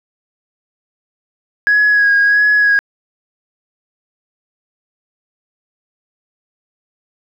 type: tone with vibrato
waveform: sine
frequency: 1661.2 Hz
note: G#6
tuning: in tune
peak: -7 dBFS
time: 1.67-2.79 s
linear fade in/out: 0 ms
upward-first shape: sine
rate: 1.5 Hz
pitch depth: 27 cents each way
effects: tanh soft clip ceiling -5 dBFS + 8-bit